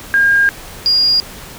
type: tone pair in turn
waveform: sine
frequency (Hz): 1615 / 4840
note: G#6 / D#8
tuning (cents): -49 / -49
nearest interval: octave + perfect fifth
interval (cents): 1900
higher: second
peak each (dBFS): -8 / -9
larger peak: first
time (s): 0.14-0.49 / 0.86-1.2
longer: first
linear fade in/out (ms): 0
effects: pink hiss -33 dBFS RMS until 1.58 s